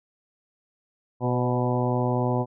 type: harmonic tone with a mistuned harmonic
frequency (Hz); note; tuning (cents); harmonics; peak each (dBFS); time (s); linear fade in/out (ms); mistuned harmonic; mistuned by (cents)
123.47; B2; 0; 1 / 2 / 3 / 4 / 5 / 6 / 7 / 8; -25 / -28 / -30 / -31 / -32 / -33 / -33 / -34; 1.2-2.46; 50; 4; +33
effects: none